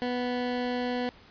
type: tone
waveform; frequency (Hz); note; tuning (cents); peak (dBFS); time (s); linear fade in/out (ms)
20% pulse; 246.9; B3; 0; -23; 0.02-1.09; 0
effects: pink hiss -54 dBFS RMS until 1.3 s + resampled to 11025 Hz